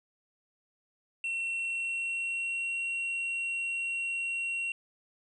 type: tone with pitch glide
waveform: triangle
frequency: 2715 to 2739 Hz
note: F7 to F7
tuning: -50 to -34 cents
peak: -29 dBFS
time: 1.24-4.72 s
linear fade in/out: 2 ms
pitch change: +16 cents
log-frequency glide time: 1.47-2.77 s
effects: resampled to 22050 Hz